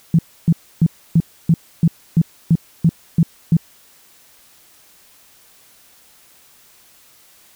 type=tone bursts; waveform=sine; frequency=164.81 Hz; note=E3; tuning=in tune; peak=-8 dBFS; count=11; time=0.14-3.568 s; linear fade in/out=2 ms; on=48 ms; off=290 ms; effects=white hiss -50 dBFS RMS until 7.55 s